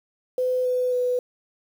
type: tone with pitch steps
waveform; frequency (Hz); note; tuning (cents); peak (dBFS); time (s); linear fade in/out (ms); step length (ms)
sine; 506 / 501.3 / 496.7; B4 / B4 / B4; +42 / +26 / +10; -20; 0.38-1.19; 2; 270
effects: 8-bit